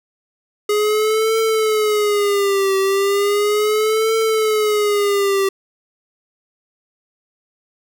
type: tone with vibrato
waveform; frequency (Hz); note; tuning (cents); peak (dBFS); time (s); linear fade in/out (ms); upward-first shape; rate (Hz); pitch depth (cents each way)
square; 415.3; G#4; 0; -15; 0.69-5.49; 5; triangle; 0.36; 130
effects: none